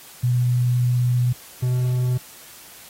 sine / triangle tone pair in turn, 123.47 / 125.41 Hz, B2 / B2, 0 / +27 cents, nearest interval unison, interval 27 cents, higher second, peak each -16 dBFS, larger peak neither, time 0.23-1.33 / 1.62-2.18 s, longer first, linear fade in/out 10 ms, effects white hiss -44 dBFS RMS until 2.89 s + AAC 48 kbps

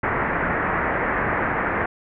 white low-pass noise, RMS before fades -23 dBFS, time 0.03-1.86 s, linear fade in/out 5 ms, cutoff 2000 Hz, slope 48 dB/octave, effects none

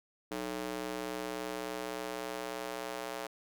square tone with high-pass filter sweep, 61.74 Hz, B1, in tune, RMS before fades -39 dBFS, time 0.31-3.27 s, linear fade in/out 5 ms, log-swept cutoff 330 to 550 Hz, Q 1.3, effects none

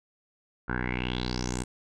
10% pulse tone with low-pass filter sweep, 61.74 Hz, B1, in tune, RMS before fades -31 dBFS, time 0.68-1.64 s, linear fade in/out 10 ms, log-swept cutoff 1400 to 8600 Hz, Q 6, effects none

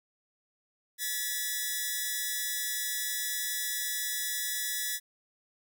5% pulse tone pair together, 1724 / 1951.6 Hz, A6 / B6, -36 / -21 cents, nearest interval major second, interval 215 cents, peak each -23 dBFS, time 0.98-5 s, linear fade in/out 50 ms, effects none

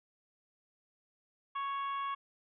harmonic tone, 554.4 Hz, C#5, in tune, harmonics 2 / 3 / 4 / 5 / 6, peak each -34 / -49 / -50 / -52 / -52 dBFS, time 1.55-2.15 s, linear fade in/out 10 ms, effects none

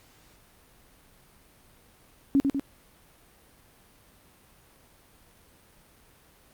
sine tone with echo, 276.5 Hz, C#4, 4 cents flat, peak -17 dBFS, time 2.35-2.4 s, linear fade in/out 0 ms, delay 98 ms, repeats 2, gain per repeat -4 dB, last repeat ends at 2.596 s, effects pink hiss -58 dBFS RMS until 6.53 s + Opus 48 kbps

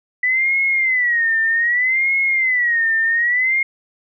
sine tone with vibrato, 1975.5 Hz, B6, in tune, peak -14 dBFS, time 0.23-3.63 s, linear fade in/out 5 ms, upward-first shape sine, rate 0.64 Hz, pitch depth 160 cents each way, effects none

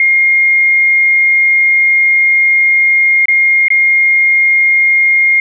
sine tone with dropouts, 2131 Hz, C7, 31 cents sharp, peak -6 dBFS, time 0-5.4 s, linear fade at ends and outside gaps 2 ms, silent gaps 3.256-3.283 / 3.683-3.703 s, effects none

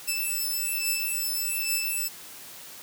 5% pulse beating tone pair, 2637 / 2638.2 Hz, E7 / E7, 0 / +1 cents, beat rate 1.2 Hz, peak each -20 dBFS, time 0.07-2.09 s, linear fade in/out 20 ms, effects white hiss -44 dBFS RMS until 2.82 s + high-pass 80 Hz 12 dB/octave

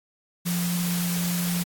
sine tone in noise, 174.61 Hz, F3, in tune, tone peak -24 dBFS, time 0.45-1.64 s, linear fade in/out 20 ms, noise white, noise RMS -31 dBFS, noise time 0.45-1.64 s, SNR +4 dB, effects AAC 64 kbps

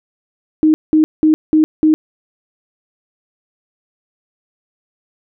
sine tone bursts, 311.1 Hz, D#4, in tune, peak -7 dBFS, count 5, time 0.63-1.94 s, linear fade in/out 0 ms, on 110 ms, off 190 ms, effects none

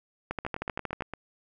two click trains, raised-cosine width 0.5 ms, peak -20 / -16 dBFS, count 7 / 10, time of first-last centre 0.45-1.136 / 0.31-1.008 s, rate 8.74 / 12.9 Hz, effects none

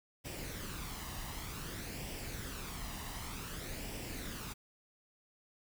pink noise with flanger, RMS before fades -43 dBFS, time 0.24-4.54 s, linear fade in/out 20 ms, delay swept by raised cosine 0.37 to 1.05 ms, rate 0.54 Hz, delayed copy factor +0.5, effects none

